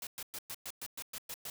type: noise bursts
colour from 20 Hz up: white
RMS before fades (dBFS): -42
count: 10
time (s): 0.02-1.5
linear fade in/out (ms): 2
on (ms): 49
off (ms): 110
effects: none